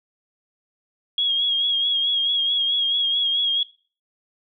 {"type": "tone with vibrato", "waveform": "sine", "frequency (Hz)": 3290, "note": "G#7", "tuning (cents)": -17, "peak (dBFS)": -18, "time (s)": [1.18, 3.63], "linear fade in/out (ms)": 2, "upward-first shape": "sine", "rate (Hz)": 4.6, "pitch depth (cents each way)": 39, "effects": ["noise-tail reverb RT60 0.4 s tail -20 dB re dry"]}